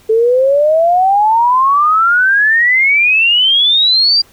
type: exponential sweep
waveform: sine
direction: up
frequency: 434.3 to 4800 Hz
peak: -7 dBFS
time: 0.09-4.22 s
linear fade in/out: 10 ms
effects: pink hiss -46 dBFS RMS until 4.32 s